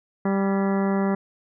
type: harmonic tone with a mistuned harmonic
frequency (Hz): 196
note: G3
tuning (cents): 0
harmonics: 1 / 2 / 3 / 4 / 5 / 6 / 7 / 9 / 10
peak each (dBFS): -21 / -27 / -31 / -33 / -35 / -37 / -38 / -40 / -41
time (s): 0.25-1.15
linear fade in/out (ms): 5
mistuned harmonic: 9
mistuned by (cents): -64
effects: none